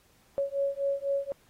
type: beating tone pair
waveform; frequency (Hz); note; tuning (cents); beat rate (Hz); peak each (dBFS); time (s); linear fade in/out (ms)
sine; 554.4 / 558.4; C#5 / C#5; 0 / +13; 4; -30; 0.38-1.32; 0
effects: pink hiss -64 dBFS RMS until 1.49 s + AAC 48 kbps